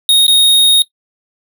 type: tone with dropouts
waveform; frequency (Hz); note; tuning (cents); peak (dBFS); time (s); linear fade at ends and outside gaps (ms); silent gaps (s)
square; 3729; A#7; 0; -6; 0.09-0.82; 1; 0.266-0.28
effects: noise-tail reverb RT60 0.1 s tail -20 dB re dry